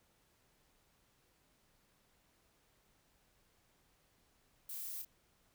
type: noise with echo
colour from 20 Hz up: violet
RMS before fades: -45 dBFS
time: 4.69-5.02 s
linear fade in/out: 5 ms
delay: 30 ms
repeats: 1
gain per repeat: -5 dB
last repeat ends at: 5.05 s
effects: pink hiss -73 dBFS RMS until 5.54 s